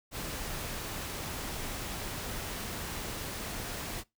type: noise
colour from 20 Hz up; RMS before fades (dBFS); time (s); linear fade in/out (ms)
pink; -38; 0.11-4.04; 50
effects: noise-tail reverb RT60 0.2 s tail -22 dB re dry